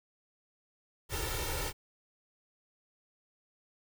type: noise with comb filter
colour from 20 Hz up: pink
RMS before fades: -35 dBFS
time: 1.09-1.73 s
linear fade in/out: 50 ms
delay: 2.2 ms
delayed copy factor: +0.95
effects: none